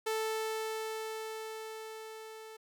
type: tone with level ramp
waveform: sawtooth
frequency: 440 Hz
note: A4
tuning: in tune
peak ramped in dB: -27 to -43 dBFS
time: 0.06-2.57 s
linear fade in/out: 10 ms
effects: none